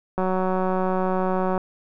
click train, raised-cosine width 1 ms, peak -11 dBFS, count 261, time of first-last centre 0.18-1.578 s, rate 186 Hz, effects none

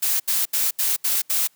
blue noise bursts, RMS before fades -21 dBFS, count 6, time 0.02-1.475 s, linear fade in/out 10 ms, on 180 ms, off 75 ms, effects white hiss -60 dBFS RMS until 1.55 s + high-pass 100 Hz 12 dB/octave

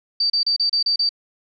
sine tone bursts, 4633 Hz, D8, 24 cents flat, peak -16 dBFS, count 7, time 0.2-1.092 s, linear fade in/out 5 ms, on 100 ms, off 32 ms, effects none

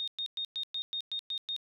sine tone bursts, 3694 Hz, A#7, 16 cents flat, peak -32 dBFS, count 9, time 0-1.564 s, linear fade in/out 0 ms, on 76 ms, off 110 ms, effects none

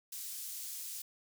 pink high-pass noise, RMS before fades -43 dBFS, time 0.12-1.02 s, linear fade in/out 5 ms, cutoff 6900 Hz, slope 12 dB/octave, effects none

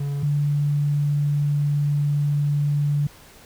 triangle / sine tone pair in turn, 141.9 / 145.38 Hz, C#3 / D3, +41 / -17 cents, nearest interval unison, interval 42 cents, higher second, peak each -21 / -18 dBFS, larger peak second, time 0-0.23 / 0.23-3.07 s, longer second, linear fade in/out 5 ms, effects pink hiss -48 dBFS RMS until 3.45 s

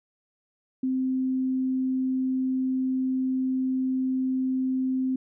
sine tone, 260 Hz, C4, 11 cents flat, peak -23 dBFS, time 0.83-5.16 s, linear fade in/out 5 ms, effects none

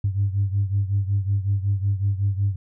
sine beating tone pair, 98 / 103.4 Hz, G2 / G#2, 0 / -7 cents, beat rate 5.4 Hz, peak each -20 / -24 dBFS, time 0.04-2.56 s, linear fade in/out 5 ms, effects tanh soft clip ceiling -13 dBFS

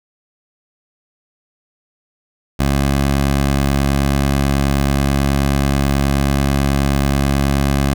15% pulse tone, 69.3 Hz, C#2, in tune, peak -7 dBFS, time 2.59-7.94 s, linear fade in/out 10 ms, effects none

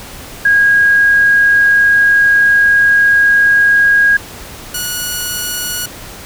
sine / 5% pulse tone pair in turn, 1638 / 1459.3 Hz, G#6 / F#6, -24 / -24 cents, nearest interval major second, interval 200 cents, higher first, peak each -6 dBFS, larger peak neither, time 0.45-4.17 / 4.74-5.86 s, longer first, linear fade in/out 5 ms, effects pink hiss -31 dBFS RMS until 6.25 s

